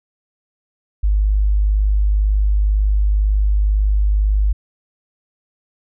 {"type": "tone", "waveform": "sine", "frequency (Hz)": 51, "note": "G#1", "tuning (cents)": -31, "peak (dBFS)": -12, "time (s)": [1.03, 4.53], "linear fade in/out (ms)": 10, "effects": []}